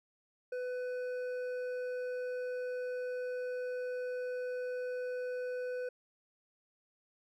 sine tone with hard clipping, 499.6 Hz, B4, 20 cents sharp, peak -37 dBFS, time 0.52-5.89 s, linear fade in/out 5 ms, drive 7 dB, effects none

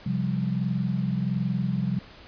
sine chord, C suspended fourth, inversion none, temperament equal with one note detuned, 131.65 / 174.61 / 196 Hz, C3 / F3 / G3, +11 / 0 / 0 cents, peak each -28 dBFS, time 0.06-1.99 s, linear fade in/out 5 ms, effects pink hiss -48 dBFS RMS until 2.27 s + resampled to 11025 Hz

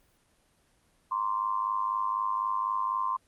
sine tone with amplitude modulation, 1046.5 Hz, C6, in tune, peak -23 dBFS, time 1.11-3.17 s, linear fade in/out 10 ms, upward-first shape sine, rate 104 Hz, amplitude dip 80%, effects pink hiss -67 dBFS RMS until 3.27 s + Opus 24 kbps

